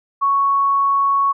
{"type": "tone", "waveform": "sine", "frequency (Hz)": 1110, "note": "C#6", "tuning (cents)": 2, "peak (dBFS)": -13, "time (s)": [0.21, 1.33], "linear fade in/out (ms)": 20, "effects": []}